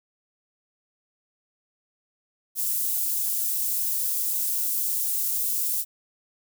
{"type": "high-pass noise", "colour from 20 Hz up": "white", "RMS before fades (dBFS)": -26, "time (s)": [2.55, 5.85], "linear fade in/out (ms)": 50, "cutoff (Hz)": 9800, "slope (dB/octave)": 12, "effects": []}